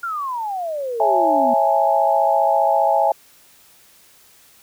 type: exponential sweep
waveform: sine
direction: down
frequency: 1423 to 235.6 Hz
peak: -22 dBFS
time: 0.03-1.54 s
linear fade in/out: 5 ms
type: chord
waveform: sine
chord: A major seventh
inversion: first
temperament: just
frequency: 550 / 660 / 825 / 880 Hz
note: C#5 / E5 / G#5 / A5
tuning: -14 / +2 / -12 / 0 cents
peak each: -22 / -18 / -17 / -23 dBFS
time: 1-3.12 s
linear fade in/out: 2 ms
effects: white hiss -51 dBFS RMS until 4.62 s